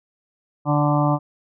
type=harmonic tone with a mistuned harmonic; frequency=146.7 Hz; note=D3; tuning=2 cents flat; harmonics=1 / 2 / 4 / 5 / 6 / 7 / 8; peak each=-19 / -22 / -25 / -26 / -27 / -27 / -28 dBFS; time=0.65-1.19 s; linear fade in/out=50 ms; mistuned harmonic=5; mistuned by=+22 cents; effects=none